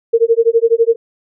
sine tone with tremolo, 459.9 Hz, A#4, 23 cents flat, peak -5 dBFS, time 0.13-0.96 s, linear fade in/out 10 ms, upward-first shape sine, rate 12 Hz, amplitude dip 100%, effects none

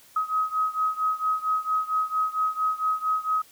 sine beating tone pair, 1266 / 1270.4 Hz, D#6 / D#6, +30 / +36 cents, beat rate 4.4 Hz, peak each -25 / -27 dBFS, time 0.16-3.42 s, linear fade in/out 5 ms, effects white hiss -54 dBFS RMS until 3.51 s

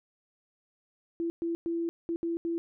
sine tone bursts at uneven times, 335.9 Hz, E4, 33 cents sharp, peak -28 dBFS, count 6, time 1.2-1.3 / 1.42-1.55 / 1.66-1.89 / 2.09-2.16 / 2.23-2.37 / 2.45-2.58 s, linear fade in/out 0 ms, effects none

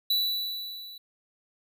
square tone with level ramp, 3952 Hz, B7, in tune, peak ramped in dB -22 to -43 dBFS, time 0.1-0.98 s, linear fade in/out 5 ms, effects none

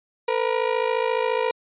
30% pulse ring-modulated tone, 476.8 Hz, A#4, 39 cents sharp, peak -15 dBFS, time 0.28-1.51 s, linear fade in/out 0 ms, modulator 27.2 Hz, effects resampled to 8000 Hz

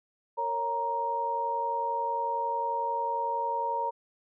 sine tone cluster, 460.9 / 552 / 936 Hz, A#4 / C#5 / A#5, -20 / -7 / +7 cents, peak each -37 / -36 / -28 dBFS, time 0.37-3.91 s, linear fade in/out 20 ms, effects none

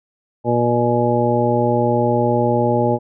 harmonic tone, 119.9 Hz, A#2, 49 cents sharp, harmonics 1 / 2 / 3 / 4 / 5 / 7, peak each -21 / -21 / -21 / -21 / -21 / -21 dBFS, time 0.44-2.99 s, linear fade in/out 50 ms, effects none

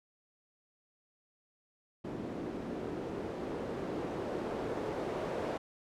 blue noise with low-pass filter sweep, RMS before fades -38 dBFS, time 2.04-5.58 s, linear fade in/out 10 ms, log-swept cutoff 300 to 490 Hz, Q 1.4, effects none

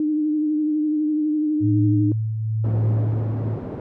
sine tone with vibrato, 304.3 Hz, D#4, 38 cents flat, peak -18 dBFS, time 0-2.12 s, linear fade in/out 2 ms, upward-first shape triangle, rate 12 Hz, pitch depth 36 cents each way
sine tone with tremolo, 110 Hz, A2, in tune, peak -16 dBFS, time 1.6-3.58 s, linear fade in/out 50 ms, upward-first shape triangle, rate 0.98 Hz, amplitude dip 55%
pink band-pass noise, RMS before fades -31 dBFS, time 2.64-3.8 s, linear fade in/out 2 ms, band 120 to 480 Hz, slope 12 dB/octave
effects none

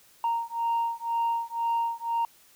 sine beating tone pair, 927 / 929 Hz, A#5 / A#5, -10 / -6 cents, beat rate 2 Hz, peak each -27 dBFS, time 0.24-2.25 s, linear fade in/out 2 ms, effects tanh soft clip ceiling -21 dBFS + white hiss -58 dBFS RMS until 2.55 s

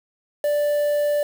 triangle tone with quantisation, 587.3 Hz, D5, in tune, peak -16 dBFS, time 0.44-1.23 s, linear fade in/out 2 ms, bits 6, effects none

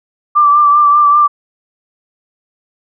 sine tone with vibrato, 1174.7 Hz, D6, in tune, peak -5 dBFS, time 0.35-1.28 s, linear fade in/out 20 ms, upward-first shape triangle, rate 5.1 Hz, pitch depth 36 cents each way, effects none

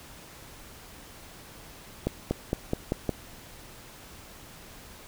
accelerating click train, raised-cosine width 2 ms, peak -12 dBFS, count 6, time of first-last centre 2.07-3.093 s, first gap 240 ms, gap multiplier 0.92, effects pink hiss -48 dBFS RMS until 5.07 s

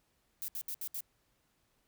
violet noise bursts, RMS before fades -39 dBFS, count 5, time 0.42-1.006 s, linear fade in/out 0 ms, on 62 ms, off 69 ms, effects pink hiss -75 dBFS RMS until 1.87 s

